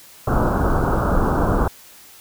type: low-pass noise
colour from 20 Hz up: pink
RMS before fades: -18 dBFS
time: 0.27-1.68 s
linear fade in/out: 5 ms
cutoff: 1500 Hz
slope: 96 dB/octave
effects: white hiss -45 dBFS RMS until 2.2 s